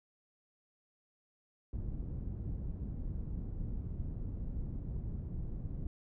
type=low-pass noise; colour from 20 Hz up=pink; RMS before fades=-39 dBFS; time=1.73-5.87 s; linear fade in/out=2 ms; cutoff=170 Hz; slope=12 dB/octave; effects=none